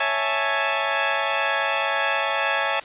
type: chord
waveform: 15% pulse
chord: A major seventh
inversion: first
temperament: equal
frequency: 554.4 / 659.3 / 830.6 / 880 Hz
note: C#5 / E5 / G#5 / A5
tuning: 0 / 0 / 0 / 0 cents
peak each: -20 dBFS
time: 0-2.8 s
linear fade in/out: 5 ms
effects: white hiss -42 dBFS RMS until 2.84 s + resampled to 8000 Hz